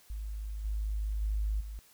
sine tone with level steps, 52.3 Hz, G#1, 13 cents sharp, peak -35 / -30 / -28 / -38 dBFS, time 0.1-1.79 s, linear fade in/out 0 ms, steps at 0.64 / 1.21 / 1.6 s, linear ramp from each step 10 ms, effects white hiss -61 dBFS RMS until 1.93 s

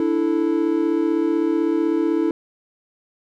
triangle chord, D suspended second, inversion none, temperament equal, 293.7 / 329.6 / 440 Hz, D4 / E4 / A4, 0 / 0 / 0 cents, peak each -21 / -17 / -23 dBFS, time 0-2.31 s, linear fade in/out 2 ms, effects none

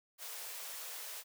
white high-pass noise, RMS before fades -45 dBFS, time 0.18-1.24 s, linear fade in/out 50 ms, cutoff 420 Hz, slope 96 dB/octave, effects none

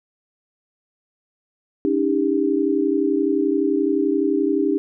sine tone cluster, 283.4 / 315 / 398.2 Hz, C#4 / D#4 / G4, +38 / +21 / +27 cents, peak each -21 dBFS, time 1.85-4.78 s, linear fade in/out 0 ms, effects none

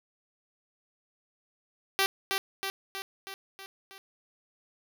5% pulse tone with echo, 388.8 Hz, G4, 14 cents flat, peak -12 dBFS, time 1.99-2.06 s, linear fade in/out 0 ms, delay 320 ms, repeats 6, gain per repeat -4 dB, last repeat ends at 3.98 s, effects none

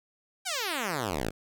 5% pulse exponential sweep, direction down, 804 to 46.25 Hz, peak -18 dBFS, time 0.45-1.31 s, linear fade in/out 20 ms, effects none

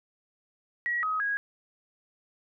sine tone with pitch steps, 1915 / 1265 / 1649 Hz, A#6 / D#6 / G#6, +46 / +28 / -13 cents, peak -26 dBFS, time 0.86-1.37 s, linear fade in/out 0 ms, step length 170 ms, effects none

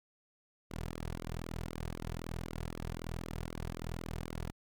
sawtooth tone with flanger, 41.2 Hz, E1, in tune, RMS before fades -41 dBFS, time 0.7-4.52 s, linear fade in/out 20 ms, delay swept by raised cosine 1.1 to 3.8 ms, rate 3.9 Hz, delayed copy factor -0.9, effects none

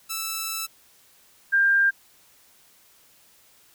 5% pulse / sine tone pair in turn, 1318.5 / 1595.7 Hz, E6 / G6, 0 / +30 cents, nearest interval minor third, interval 330 cents, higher second, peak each -16 dBFS, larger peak neither, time 0.09-0.67 / 1.52-1.91 s, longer first, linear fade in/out 20 ms, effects white hiss -57 dBFS RMS until 3.74 s

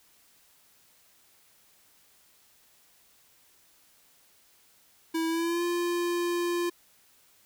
square tone with pitch glide, 326.2 to 347.6 Hz, E4 to F4, -18 to -8 cents, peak -27 dBFS, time 5.14-6.7 s, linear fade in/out 10 ms, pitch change +110 cents, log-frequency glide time 5.28-5.64 s, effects white hiss -62 dBFS RMS until 7.45 s

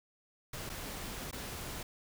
pink noise with dropouts, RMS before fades -42 dBFS, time 0.53-1.83 s, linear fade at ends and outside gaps 5 ms, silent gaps 0.694-0.698 / 1.312-1.327 s, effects none

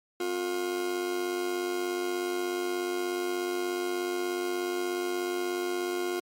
40% pulse tone with amplitude modulation, 356 Hz, F4, 33 cents sharp, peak -25 dBFS, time 0.2-6.2 s, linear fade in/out 5 ms, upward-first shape sine, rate 96.7 Hz, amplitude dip 60%, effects MP3 64 kbps

